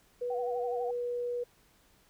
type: tone with pitch glide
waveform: sine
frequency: 488.7 to 484.8 Hz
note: B4 to B4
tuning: -18 to -32 cents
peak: -31 dBFS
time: 0.21-1.44 s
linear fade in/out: 10 ms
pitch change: -14 cents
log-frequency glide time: 0.35-0.79 s
type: tone with vibrato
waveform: sine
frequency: 740 Hz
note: F#5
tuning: in tune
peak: -36 dBFS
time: 0.3-0.91 s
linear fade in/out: 5 ms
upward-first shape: sine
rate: 12 Hz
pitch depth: 83 cents each way
effects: pink hiss -65 dBFS RMS until 2.09 s